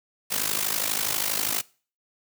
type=noise with amplitude modulation; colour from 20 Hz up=white; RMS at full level=-23 dBFS; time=0.3-1.62 s; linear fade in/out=20 ms; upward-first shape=sine; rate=52.3 Hz; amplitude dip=80%; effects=noise-tail reverb RT60 0.4 s tail -23 dB re dry + high-pass 100 Hz 12 dB/octave